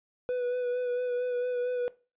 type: tone with vibrato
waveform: triangle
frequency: 493.9 Hz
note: B4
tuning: in tune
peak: -25 dBFS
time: 0.29-1.88 s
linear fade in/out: 0 ms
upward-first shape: sine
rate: 4.4 Hz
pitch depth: 21 cents each way
effects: noise-tail reverb RT60 0.3 s tail -18 dB re dry + resampled to 8000 Hz